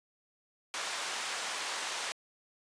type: band-pass noise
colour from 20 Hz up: pink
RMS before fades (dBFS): -37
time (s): 0.74-2.12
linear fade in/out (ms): 0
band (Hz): 870 to 8600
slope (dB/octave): 12
effects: resampled to 22050 Hz